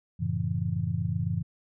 sine chord, F# minor seventh, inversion none, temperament just, 92.5 / 111 / 138.75 / 166.5 Hz, F#2 / A2 / C#3 / E3, 0 / +16 / +2 / +18 cents, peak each -32 / -31 / -33 / -31 dBFS, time 0.19-1.43 s, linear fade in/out 20 ms, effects none

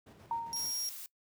brown noise with tremolo, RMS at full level -46 dBFS, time 0.06-0.72 s, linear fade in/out 10 ms, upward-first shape square, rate 7.5 Hz, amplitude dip 40%
sine tone with exponential decay, 925 Hz, A#5, 14 cents flat, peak -29 dBFS, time 0.31-0.87 s, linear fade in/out 2 ms, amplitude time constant 120 ms
35% pulse tone, 5600 Hz, F8, 4 cents sharp, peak -32 dBFS, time 0.53-0.89 s, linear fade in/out 0 ms
blue noise, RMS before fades -45 dBFS, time 0.56-1.06 s, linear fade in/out 0 ms
effects noise-tail reverb RT60 0.1 s tail -21 dB re dry + high-pass 150 Hz 12 dB/octave

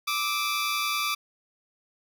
15% pulse tone pair together, 1174.7 / 1285 Hz, D6 / E6, 0 / -45 cents, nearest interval major second, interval 155 cents, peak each -20 / -27 dBFS, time 0.07-1.15 s, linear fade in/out 10 ms, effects none

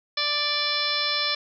harmonic tone with a mistuned harmonic, 587.3 Hz, D5, in tune, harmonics 1 / 2 / 3 / 4 / 5 / 6 / 7 / 8 / 9, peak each -36 / -32 / -33 / -31 / -38 / -29 / -29 / -35 / -29 dBFS, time 0.17-1.35 s, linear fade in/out 5 ms, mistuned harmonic 6, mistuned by -26 cents, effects none

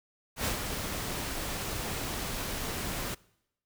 pink noise with ADSR envelope, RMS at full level -29 dBFS, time 0.36-3.15 s, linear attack 92 ms, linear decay 120 ms, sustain -6 dB, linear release 12 ms, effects noise-tail reverb RT60 0.8 s tail -23 dB re dry

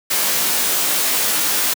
white noise with comb filter, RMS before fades -18 dBFS, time 0.1-1.74 s, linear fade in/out 10 ms, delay 18 ms, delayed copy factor -0.95, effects high-pass 200 Hz 12 dB/octave

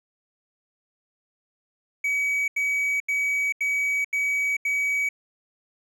triangle tone bursts, 2271 Hz, C#7, 41 cents sharp, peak -20 dBFS, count 6, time 2.04-5.09 s, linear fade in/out 5 ms, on 440 ms, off 82 ms, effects none

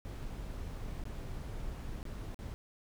brown noise with dropouts, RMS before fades -41 dBFS, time 0.05-2.54 s, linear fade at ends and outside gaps 0 ms, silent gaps 0.229-0.233 / 1.038-1.054 / 2.029-2.053 / 2.344-2.39 s, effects none

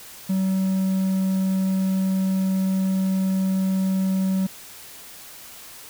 triangle tone, 190 Hz, F#3, 46 cents sharp, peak -17 dBFS, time 0.29-4.47 s, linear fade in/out 10 ms, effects white hiss -42 dBFS RMS until 5.89 s

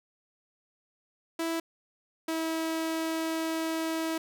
sawtooth tone pair in turn, 329.3 / 323.5 Hz, E4 / E4, -2 / -32 cents, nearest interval unison, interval 30 cents, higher first, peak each -25 dBFS, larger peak neither, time 1.39-1.6 / 2.28-4.18 s, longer second, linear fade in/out 5 ms, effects none

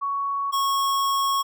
sine / square tone pair in turn, 1116 / 1099.4 Hz, C#6 / C#6, +11 / -15 cents, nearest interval unison, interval 26 cents, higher first, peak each -23 / -21 dBFS, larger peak second, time 0.01-0.52 / 0.52-1.43 s, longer second, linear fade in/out 20 ms, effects none

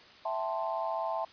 sine chord, A minor seventh, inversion second, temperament equal, 659.3 / 784 / 880 / 1046.5 Hz, E5 / G5 / A5 / C6, 0 / 0 / 0 / 0 cents, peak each -34 / -39 / -35 / -38 dBFS, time 0.25-1.25 s, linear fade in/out 5 ms, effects white hiss -54 dBFS RMS until 1.32 s + resampled to 11025 Hz

